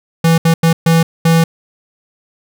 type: tone bursts at uneven times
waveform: square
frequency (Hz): 164.81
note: E3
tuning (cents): 0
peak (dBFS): -8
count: 5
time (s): 0.24-0.38 / 0.45-0.54 / 0.63-0.73 / 0.86-1.03 / 1.25-1.44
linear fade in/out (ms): 5
effects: none